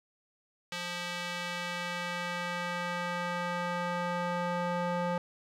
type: tone with band-pass filter sweep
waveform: square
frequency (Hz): 175.7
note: F3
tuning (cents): +11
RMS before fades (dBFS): -34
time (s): 0.72-5.18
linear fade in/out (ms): 2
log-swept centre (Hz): 3200 to 780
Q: 0.89
effects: none